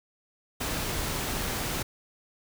pink noise, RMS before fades -31 dBFS, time 0.6-1.83 s, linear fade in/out 10 ms, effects none

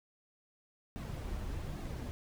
brown noise with flanger, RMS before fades -40 dBFS, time 0.96-2.11 s, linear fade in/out 0 ms, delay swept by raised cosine 2 to 7.4 ms, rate 1.2 Hz, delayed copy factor -0.55, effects none

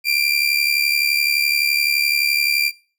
30% pulse tone with amplitude modulation, 2372 Hz, D7, 17 cents sharp, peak -10 dBFS, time 0.04-2.72 s, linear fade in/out 50 ms, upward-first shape sine, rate 71.7 Hz, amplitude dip 65%, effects noise-tail reverb RT60 0.4 s tail -23 dB re dry

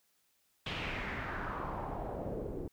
pink noise with low-pass filter sweep, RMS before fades -39 dBFS, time 0.66-2.68 s, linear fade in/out 5 ms, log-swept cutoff 3200 to 370 Hz, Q 2.7, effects white hiss -74 dBFS RMS until 2.72 s

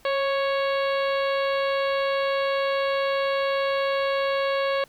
harmonic tone with a mistuned harmonic, 554.4 Hz, C#5, in tune, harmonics 1 / 2 / 3 / 4 / 5 / 6 / 7 / 8, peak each -23 / -29 / -33 / -35 / -37 / -39 / -40 / -41 dBFS, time 0.05-4.84 s, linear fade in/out 2 ms, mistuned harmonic 1, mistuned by -25 cents, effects pink hiss -56 dBFS RMS until 4.88 s

